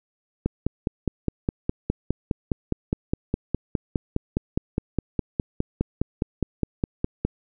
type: click train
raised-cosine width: 3 ms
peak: -9 dBFS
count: 34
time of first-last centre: 0.46-7.25 s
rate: 4.86 Hz
effects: none